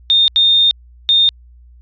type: tone bursts at uneven times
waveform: sine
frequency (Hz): 3651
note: A#7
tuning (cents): -37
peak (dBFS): -8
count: 3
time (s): 0.1-0.28 / 0.36-0.71 / 1.09-1.29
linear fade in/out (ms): 0
effects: added 60 Hz sine -40 dBFS peak until 1.81 s + resampled to 11025 Hz